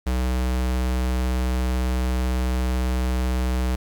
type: tone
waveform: square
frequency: 63 Hz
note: B1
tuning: 35 cents sharp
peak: -21 dBFS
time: 0.06-3.76 s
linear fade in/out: 10 ms
effects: 9-bit